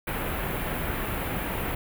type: band-stop noise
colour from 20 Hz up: pink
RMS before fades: -30 dBFS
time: 0.07-1.75 s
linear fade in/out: 5 ms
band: 2800 to 12000 Hz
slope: 24 dB/octave
effects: none